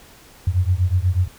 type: beating tone pair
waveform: sine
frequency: 87.31 / 95.51 Hz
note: F2 / G2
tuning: 0 / -45 cents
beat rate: 8.2 Hz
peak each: -18 / -19 dBFS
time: 0.47-1.28 s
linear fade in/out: 5 ms
effects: pink hiss -47 dBFS RMS until 1.38 s